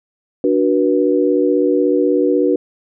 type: chord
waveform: sine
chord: B minor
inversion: first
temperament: equal with one note detuned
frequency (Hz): 293.7 / 370 / 484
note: D4 / F#4 / B4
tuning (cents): 0 / 0 / -35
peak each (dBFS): -16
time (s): 0.44-2.56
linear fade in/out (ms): 2
effects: none

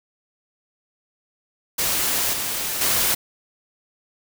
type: noise with level steps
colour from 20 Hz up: white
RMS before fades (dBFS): -22 / -26 / -20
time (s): 1.78-3.15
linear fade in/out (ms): 10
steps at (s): 2.33 / 2.81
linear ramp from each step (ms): 5
effects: none

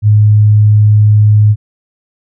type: tone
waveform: sine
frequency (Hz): 105.7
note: G#2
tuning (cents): +31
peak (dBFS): -3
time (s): 0.02-1.56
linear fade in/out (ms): 50
effects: none

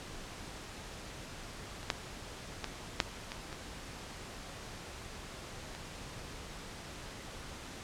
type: clicks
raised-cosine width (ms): 0.2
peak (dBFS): -30 / -11 / -18 / -8 / -22 / -27 / -27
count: 7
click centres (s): 1.83 / 1.902 / 2.643 / 3.002 / 3.319 / 3.528 / 5.75
effects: pink hiss -46 dBFS RMS until 7.83 s + low-pass 8000 Hz 12 dB/octave

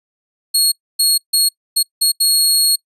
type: tone bursts at uneven times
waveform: 20% pulse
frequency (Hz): 4314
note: C#8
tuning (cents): -48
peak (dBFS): -5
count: 6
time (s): 0.54-0.72 / 0.99-1.18 / 1.33-1.49 / 1.76-1.83 / 2.01-2.12 / 2.2-2.76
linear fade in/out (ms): 10
effects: noise-tail reverb RT60 0.1 s tail -25 dB re dry + resampled to 32000 Hz

